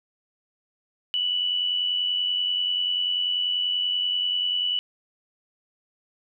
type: tone with amplitude modulation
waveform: sine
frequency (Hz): 2960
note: F#7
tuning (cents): 0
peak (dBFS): -20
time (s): 1.14-4.79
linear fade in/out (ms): 0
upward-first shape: sine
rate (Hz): 90.3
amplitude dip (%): 45
effects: none